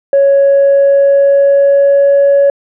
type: tone with pitch glide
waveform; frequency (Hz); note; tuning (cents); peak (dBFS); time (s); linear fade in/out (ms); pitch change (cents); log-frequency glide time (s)
sine; 555 to 560.8; C#5 to C#5; +2 to +20; -3; 0.13-2.5; 2; +18; 0.31-2.16
effects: tanh soft clip ceiling -2 dBFS